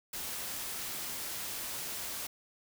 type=noise; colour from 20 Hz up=white; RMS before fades=-39 dBFS; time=0.13-2.27 s; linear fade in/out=5 ms; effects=none